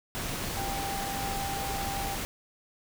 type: tone in noise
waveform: sine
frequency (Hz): 790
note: G5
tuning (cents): +13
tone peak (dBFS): -34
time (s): 0.57-2.15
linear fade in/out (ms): 0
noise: pink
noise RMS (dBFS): -34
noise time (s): 0.15-2.25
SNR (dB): -3
effects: none